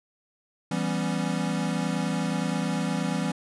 square chord, C# half-diminished seventh, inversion first, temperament equal with one note detuned, 167.4 / 196 / 246.9 / 277.2 Hz, E3 / G3 / B3 / C#4, +27 / 0 / 0 / 0 cents, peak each -30 / -31 / -33 / -34 dBFS, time 0.71-3.32 s, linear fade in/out 5 ms, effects resampled to 24000 Hz

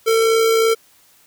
square tone with amplitude modulation, 450.7 Hz, A4, 42 cents sharp, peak -12 dBFS, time 0.06-0.75 s, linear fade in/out 20 ms, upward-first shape sine, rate 62.9 Hz, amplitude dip 30%, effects white hiss -53 dBFS RMS until 1.26 s

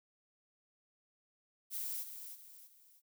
violet noise with echo, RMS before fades -40 dBFS, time 1.7-2.06 s, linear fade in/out 50 ms, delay 320 ms, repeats 3, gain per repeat -8 dB, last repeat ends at 3.02 s, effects none

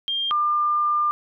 sine tone pair in turn, 3200 / 1198.6 Hz, G7 / D6, +35 / +35 cents, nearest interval octave + perfect fourth, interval 1700 cents, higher first, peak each -22 / -18 dBFS, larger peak second, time 0.08-0.31 / 0.31-1.11 s, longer second, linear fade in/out 0 ms, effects none

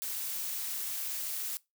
blue noise with amplitude modulation, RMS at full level -34 dBFS, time 0.02-1.57 s, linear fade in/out 0 ms, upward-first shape sine, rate 274 Hz, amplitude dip 45%, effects noise-tail reverb RT60 0.2 s tail -21 dB re dry

